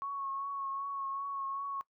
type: tone with vibrato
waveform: sine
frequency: 1103 Hz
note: C#6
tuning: 9 cents flat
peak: -35 dBFS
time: 0.02-1.81 s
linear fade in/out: 0 ms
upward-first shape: triangle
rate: 2.6 Hz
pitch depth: 29 cents each way
effects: noise-tail reverb RT60 0.1 s tail -19 dB re dry